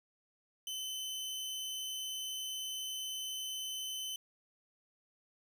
sawtooth tone, 3046 Hz, F#7, 50 cents sharp, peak -35 dBFS, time 0.67-4.16 s, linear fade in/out 2 ms, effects none

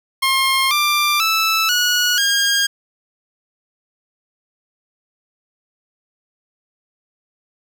15% pulse tone with pitch steps, 1068 / 1185 / 1314.9 / 1458.9 / 1618.8 Hz, C6 / D6 / E6 / F#6 / G#6, +35 / +15 / -5 / -25 / -45 cents, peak -8 dBFS, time 0.22-2.67 s, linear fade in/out 10 ms, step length 490 ms, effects none

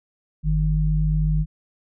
sine tone pair together, 49 / 154.9 Hz, G1 / D#3, 0 / -7 cents, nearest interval octave + minor sixth, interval 1993 cents, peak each -20 dBFS, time 0.43-1.46 s, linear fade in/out 50 ms, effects none

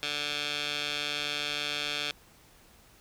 15% pulse tone with band-pass filter, 146.83 Hz, D3, in tune, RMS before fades -33 dBFS, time 0.03-2.11 s, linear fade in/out 0 ms, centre 3400 Hz, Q 2.2, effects pink hiss -58 dBFS RMS until 3 s

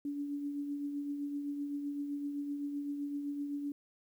sine tone with tremolo, 286.8 Hz, D4, 41 cents flat, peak -33 dBFS, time 0.05-3.72 s, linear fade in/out 2 ms, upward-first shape triangle, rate 7.8 Hz, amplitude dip 45%, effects 11-bit

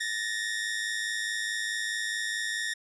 sawtooth tone pair together, 1760 / 1864.7 Hz, A6 / A#6, 0 / 0 cents, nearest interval minor second, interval 100 cents, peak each -30 / -28 dBFS, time 0-2.74 s, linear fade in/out 10 ms, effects resampled to 24000 Hz

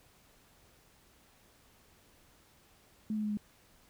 sine tone with pitch steps, 215.6 / 213.1 / 210.7 / 208.3 Hz, A3 / G#3 / G#3 / G#3, -35 / +45 / +25 / +5 cents, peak -31 dBFS, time 3.1-3.372 s, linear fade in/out 2 ms, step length 68 ms, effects pink hiss -64 dBFS RMS until 3.89 s

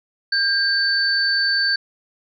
sine tone pair together, 1600 / 4525 Hz, G6 / C#8, +35 / +35 cents, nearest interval octave + tritone, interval 1800 cents, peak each -19 dBFS, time 0.32-1.76 s, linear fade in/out 5 ms, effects none

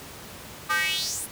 square tone with high-pass filter sweep, 172.4 Hz, F3, 22 cents flat, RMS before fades -27 dBFS, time 0.69-1.27 s, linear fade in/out 20 ms, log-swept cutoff 1200 to 11000 Hz, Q 4.5, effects pink hiss -42 dBFS RMS until 1.31 s + high-pass 60 Hz 12 dB/octave

